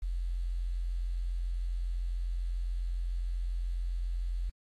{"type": "tone with quantisation", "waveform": "sine", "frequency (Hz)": 43.65, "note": "F1", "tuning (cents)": 0, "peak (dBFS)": -30, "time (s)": [0.02, 4.5], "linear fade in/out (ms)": 10, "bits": 10, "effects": ["AAC 32 kbps"]}